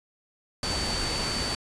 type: tone in noise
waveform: sine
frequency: 4553 Hz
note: C#8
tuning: 45 cents sharp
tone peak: -31 dBFS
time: 0.63-1.55 s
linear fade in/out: 2 ms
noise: pink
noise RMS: -30 dBFS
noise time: 0.63-1.55 s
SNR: -4 dB
effects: resampled to 22050 Hz